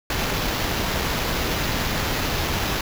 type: noise with sample-and-hold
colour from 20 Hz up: pink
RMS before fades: -24 dBFS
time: 0.1-2.81 s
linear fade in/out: 2 ms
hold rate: 8820 Hz
effects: none